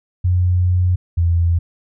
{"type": "tone pair in turn", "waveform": "sine", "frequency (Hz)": [90.1, 85.04], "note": ["F#2", "F2"], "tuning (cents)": [-45, -46], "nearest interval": "minor second", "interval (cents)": 101, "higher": "first", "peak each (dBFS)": -12, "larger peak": "neither", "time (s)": [[0.24, 0.96], [1.17, 1.59]], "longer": "first", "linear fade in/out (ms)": 10, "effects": []}